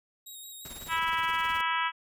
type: tone with vibrato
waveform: 10% pulse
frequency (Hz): 3776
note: A#7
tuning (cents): +22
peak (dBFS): -36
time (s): 0.26-0.97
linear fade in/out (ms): 10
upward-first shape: square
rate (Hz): 5.7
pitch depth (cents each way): 19
type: noise with tremolo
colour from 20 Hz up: pink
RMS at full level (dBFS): -44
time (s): 0.65-1.61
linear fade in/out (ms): 0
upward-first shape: sine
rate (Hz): 19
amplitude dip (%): 70
type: harmonic tone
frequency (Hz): 327.6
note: E4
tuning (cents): -11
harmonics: 3 / 4 / 5 / 6 / 7 / 8 / 9 / 10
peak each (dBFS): -30 / -32 / -34 / -36 / -37 / -38 / -39 / -40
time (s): 0.88-1.92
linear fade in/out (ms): 50
effects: none